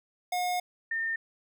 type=tone pair in turn; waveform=square / sine; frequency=720 / 1814.3 Hz; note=F#5 / A#6; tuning=-47 / -47 cents; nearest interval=octave + major third; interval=1600 cents; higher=second; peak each=-28 dBFS; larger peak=neither; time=0.32-0.6 / 0.91-1.16 s; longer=first; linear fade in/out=5 ms; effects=none